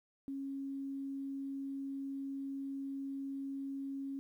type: tone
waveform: sine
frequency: 273.9 Hz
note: C#4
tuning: 21 cents flat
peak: -38 dBFS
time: 0.28-4.19 s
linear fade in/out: 0 ms
effects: 12-bit